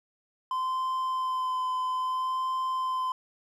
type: tone with vibrato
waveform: triangle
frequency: 1029 Hz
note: C6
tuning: 29 cents flat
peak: -25 dBFS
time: 0.51-3.12 s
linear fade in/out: 2 ms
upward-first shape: sine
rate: 0.6 Hz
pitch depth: 14 cents each way
effects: none